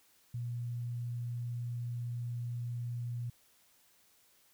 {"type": "tone", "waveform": "sine", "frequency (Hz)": 120, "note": "B2", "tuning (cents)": -49, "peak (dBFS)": -35, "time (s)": [0.34, 3.3], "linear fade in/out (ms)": 5, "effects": ["white hiss -67 dBFS RMS until 4.53 s"]}